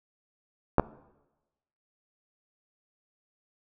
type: clicks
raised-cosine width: 1 ms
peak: -6 dBFS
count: 2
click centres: 0.783 / 0.797 s
effects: noise-tail reverb RT60 1.0 s tail -20 dB re dry